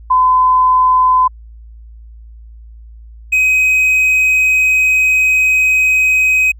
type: tone pair in turn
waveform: sine / triangle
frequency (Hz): 1017 / 2524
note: C6 / D#7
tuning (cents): -50 / +24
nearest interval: octave + major third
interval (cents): 1574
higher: second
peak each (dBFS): -7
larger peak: neither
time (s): 0.1-1.28 / 3.32-6.52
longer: second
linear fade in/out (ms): 10
effects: added 56 Hz sine -33 dBFS peak until 6.59 s

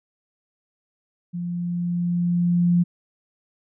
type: tone with level ramp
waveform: sine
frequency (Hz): 174.4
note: F3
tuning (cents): -2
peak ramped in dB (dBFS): -26 to -14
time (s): 1.33-2.84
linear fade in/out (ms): 20
effects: none

